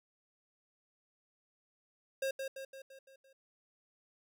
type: tone with echo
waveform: square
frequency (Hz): 537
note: C5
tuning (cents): +45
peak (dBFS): -33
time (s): 2.22-2.31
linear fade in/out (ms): 5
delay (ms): 170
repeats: 6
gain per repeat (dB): -5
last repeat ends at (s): 3.33
effects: none